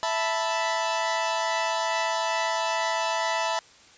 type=chord; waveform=sawtooth; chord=E suspended fourth; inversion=none; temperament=equal; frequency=659.3 / 880 / 987.8 Hz; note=E5 / A5 / B5; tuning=0 / 0 / 0 cents; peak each=-25 dBFS; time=0.03-3.59 s; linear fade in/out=0 ms; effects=white hiss -53 dBFS RMS until 3.97 s + resampled to 16000 Hz